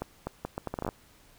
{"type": "accelerating click train", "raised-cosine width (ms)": 1, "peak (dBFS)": -18, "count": 12, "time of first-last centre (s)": [0.02, 0.889], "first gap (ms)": 250, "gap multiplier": 0.72, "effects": ["pink hiss -59 dBFS RMS until 1.38 s"]}